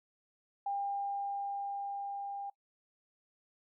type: tone with level ramp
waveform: sine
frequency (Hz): 800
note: G5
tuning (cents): +35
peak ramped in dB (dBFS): -32 to -38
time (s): 0.66-2.5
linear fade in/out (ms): 5
effects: noise-tail reverb RT60 0.1 s tail -22 dB re dry